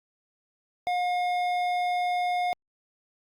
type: tone with hard clipping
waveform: triangle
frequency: 716 Hz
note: F5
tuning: 43 cents sharp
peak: -26 dBFS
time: 0.87-2.53 s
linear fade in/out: 0 ms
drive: 14 dB
effects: Opus 48 kbps